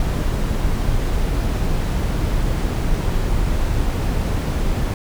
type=noise; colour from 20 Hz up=brown; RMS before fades=-19 dBFS; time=0-4.94 s; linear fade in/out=2 ms; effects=none